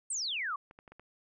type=exponential sweep; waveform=sine; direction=down; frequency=8870 to 1088 Hz; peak=-32 dBFS; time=0.1-0.56 s; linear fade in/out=5 ms
type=clicks; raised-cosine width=0.5 ms; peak=-37 dBFS; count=5; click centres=0.711 / 0.789 / 0.878 / 0.92 / 0.996 s
effects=none